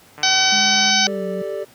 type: click train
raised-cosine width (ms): 0.5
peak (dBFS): -21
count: 109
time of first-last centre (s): 0.18-0.905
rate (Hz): 149
type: harmonic tone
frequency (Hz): 760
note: F#5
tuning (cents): +46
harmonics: 1 / 2 / 3 / 4 / 5 / 6 / 7 / 8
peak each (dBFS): -22 / -22 / -22 / -22 / -22 / -22 / -22 / -22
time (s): 0.23-1.07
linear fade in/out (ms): 2
type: tone with pitch glide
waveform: sine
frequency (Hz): 207.7 to 186.11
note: G#3 to F#3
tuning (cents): 0 to +10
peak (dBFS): -26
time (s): 0.52-1.42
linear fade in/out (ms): 5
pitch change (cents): -190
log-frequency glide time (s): 1.02-1.24
type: chord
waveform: triangle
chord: G suspended second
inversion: none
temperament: equal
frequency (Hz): 392 / 440 / 587.3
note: G4 / A4 / D5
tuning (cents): 0 / 0 / 0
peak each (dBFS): -26 / -27 / -25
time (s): 1.06-1.65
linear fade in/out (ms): 20
effects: pink hiss -49 dBFS RMS until 1.74 s + high-pass 100 Hz 12 dB/octave